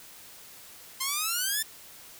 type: exponential sweep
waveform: 5% pulse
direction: up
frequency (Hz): 1037 to 1794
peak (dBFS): -16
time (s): 1-1.63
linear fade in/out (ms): 10
effects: white hiss -49 dBFS RMS until 2.19 s